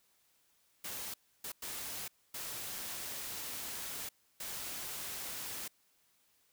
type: noise bursts at uneven times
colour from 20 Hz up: white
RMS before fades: -42 dBFS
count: 5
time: 0.84-1.14 / 1.44-1.52 / 1.62-2.08 / 2.34-4.09 / 4.4-5.68 s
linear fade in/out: 5 ms
effects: white hiss -72 dBFS RMS until 6.52 s